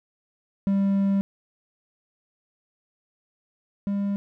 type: tone pair in turn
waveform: triangle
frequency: 197 / 200.4 Hz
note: G3 / G3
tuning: +9 / +38 cents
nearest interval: unison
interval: 29 cents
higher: second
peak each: -17 / -21 dBFS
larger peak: first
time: 0.67-1.21 / 3.87-4.16 s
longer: first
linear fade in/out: 0 ms
effects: none